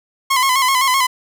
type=tone with vibrato; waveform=sawtooth; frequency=1047 Hz; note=C6; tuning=1 cent sharp; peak=-9 dBFS; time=0.3-1.07 s; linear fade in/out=10 ms; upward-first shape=square; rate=7.8 Hz; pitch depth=61 cents each way; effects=none